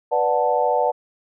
sine chord, B minor seventh, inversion none, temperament equal with one note detuned, 493.9 / 587.3 / 735.7 / 880 Hz, B4 / D5 / F#5 / A5, 0 / 0 / -10 / 0 cents, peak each -22 dBFS, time 0.11-0.92 s, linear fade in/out 20 ms, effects none

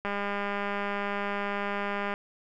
click train, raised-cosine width 0.5 ms, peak -17 dBFS, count 423, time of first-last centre 0.05-2.139 s, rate 202 Hz, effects none

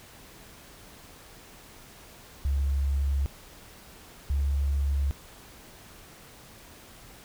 sine tone pair in turn, 69.3 / 69.9 Hz, C#2 / C#2, 0 / +15 cents, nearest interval unison, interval 15 cents, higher second, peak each -23 dBFS, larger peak neither, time 2.45-3.26 / 4.3-5.11 s, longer neither, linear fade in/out 0 ms, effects pink hiss -50 dBFS RMS until 7.24 s

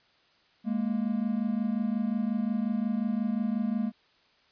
triangle tone pair together, 207.5 / 233.1 Hz, G#3 / A#3, -1 / 0 cents, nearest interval major second, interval 201 cents, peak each -27 dBFS, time 0.64-3.92 s, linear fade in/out 50 ms, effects white hiss -64 dBFS RMS until 4.51 s + resampled to 11025 Hz

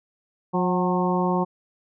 harmonic tone with a mistuned harmonic, 180 Hz, F#3, 47 cents flat, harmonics 1 / 2 / 3 / 4 / 5 / 6, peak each -23 / -26 / -30 / -30 / -27 / -30 dBFS, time 0.53-1.45 s, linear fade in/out 20 ms, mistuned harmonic 4, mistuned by +51 cents, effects none

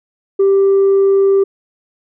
sine tone, 392 Hz, G4, in tune, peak -6 dBFS, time 0.39-1.44 s, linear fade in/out 10 ms, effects tanh soft clip ceiling -6 dBFS

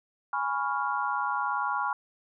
sine chord, C# dominant seventh, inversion second, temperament equal, 830.6 / 987.8 / 1108.7 / 1396.9 Hz, G#5 / B5 / C#6 / E#6, 0 / 0 / 0 / 0 cents, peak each -32 dBFS, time 0.33-1.93 s, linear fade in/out 2 ms, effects none

